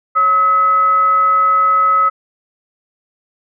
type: tone with frequency modulation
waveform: sine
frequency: 1283 Hz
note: E6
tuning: 47 cents flat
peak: -9 dBFS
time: 0.15-2.1 s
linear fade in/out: 20 ms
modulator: 731 Hz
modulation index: 0.21
effects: none